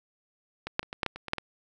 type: clicks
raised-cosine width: 0.3 ms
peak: -18 / -8 / -27 / -20 / -10 / -12 / -24 / -21 / -9 / -18 dBFS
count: 10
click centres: 0.67 / 0.794 / 0.83 / 0.929 / 1.032 / 1.063 / 1.16 / 1.283 / 1.334 / 1.383 s
effects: none